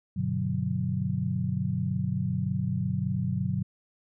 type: chord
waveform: sine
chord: G major seventh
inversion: none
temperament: equal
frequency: 98 / 123.47 / 146.83 / 185 Hz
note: G2 / B2 / D3 / F#3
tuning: 0 / 0 / 0 / 0 cents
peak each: -33 / -31 / -32 / -30 dBFS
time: 0.16-3.63 s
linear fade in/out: 10 ms
effects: none